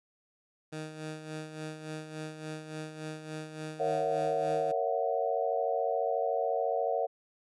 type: tone with tremolo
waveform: 15% pulse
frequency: 155.56 Hz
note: D#3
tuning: in tune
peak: -30 dBFS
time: 0.72-4.72 s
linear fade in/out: 10 ms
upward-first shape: sine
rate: 3.5 Hz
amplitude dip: 60%
type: chord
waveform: sine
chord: F# dominant seventh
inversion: first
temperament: just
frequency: 462.5 / 555 / 666 / 740 Hz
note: A#4 / C#5 / E5 / F#5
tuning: -14 / +2 / +18 / 0 cents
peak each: -33 dBFS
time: 3.79-7.07 s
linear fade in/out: 20 ms
effects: resampled to 24000 Hz